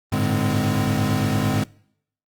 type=tone cluster; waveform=square; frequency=100.6 / 109.5 / 147.5 / 205.9 / 257.4 Hz; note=G2 / A2 / D3 / G#3 / C4; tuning=+45 / -8 / +8 / -15 / -28 cents; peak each=-26 dBFS; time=0.12-1.64 s; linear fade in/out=5 ms; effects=noise-tail reverb RT60 0.7 s tail -25 dB re dry + Opus 24 kbps

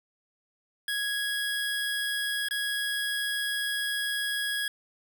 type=tone with dropouts; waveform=25% pulse; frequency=1661.2 Hz; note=G#6; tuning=in tune; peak=-24 dBFS; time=0.88-4.68 s; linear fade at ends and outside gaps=2 ms; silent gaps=2.486-2.509 s; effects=none

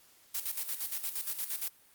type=noise with tremolo; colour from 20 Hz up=blue; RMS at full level=-34 dBFS; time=0.34-1.69 s; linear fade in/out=10 ms; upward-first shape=square; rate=8.6 Hz; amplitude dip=65%; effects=white hiss -62 dBFS RMS until 1.94 s + Opus 48 kbps

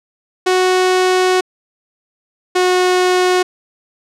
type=tone pair in turn; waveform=sawtooth; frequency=369 / 364.8 Hz; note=F#4 / F#4; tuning=-5 / -24 cents; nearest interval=unison; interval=19 cents; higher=first; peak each=-7 dBFS; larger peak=neither; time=0.46-1.41 / 2.55-3.43 s; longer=first; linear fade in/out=10 ms; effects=low-pass 8000 Hz 12 dB/octave

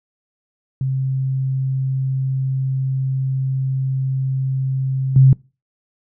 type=tone with level steps; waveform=sine; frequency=132.8 Hz; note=C3; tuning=26 cents sharp; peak=-17 / -6 dBFS; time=0.81-5.33 s; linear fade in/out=2 ms; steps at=5.16 s; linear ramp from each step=2 ms; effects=noise-tail reverb RT60 0.3 s tail -24 dB re dry

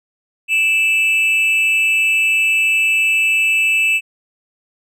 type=tone with amplitude modulation; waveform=triangle; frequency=2637 Hz; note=E7; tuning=in tune; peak=-8 dBFS; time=0.48-4.01 s; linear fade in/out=50 ms; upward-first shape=sine; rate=288 Hz; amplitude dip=55%; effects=none

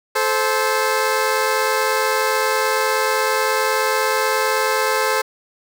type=tone pair together; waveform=15% pulse; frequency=433.9 / 523.3 Hz; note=A4 / C5; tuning=-24 / 0 cents; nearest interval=minor third; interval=324 cents; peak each=-13 dBFS; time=0.15-5.22 s; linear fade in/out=10 ms; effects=none

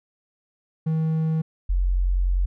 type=tone pair in turn; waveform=triangle / sine; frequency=159.3 / 45.17 Hz; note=D#3 / F#1; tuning=+41 / -41 cents; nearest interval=octave + minor seventh; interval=2182 cents; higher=first; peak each=-18 dBFS; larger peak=neither; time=0.86-1.42 / 1.69-2.46 s; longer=second; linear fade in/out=10 ms; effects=none

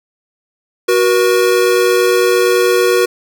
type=tone pair together; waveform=square; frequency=370.1 / 478.9 Hz; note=F#4 / A#4; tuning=0 / +47 cents; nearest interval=major third; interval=447 cents; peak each=-13 dBFS; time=0.88-3.06 s; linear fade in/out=10 ms; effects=8-bit

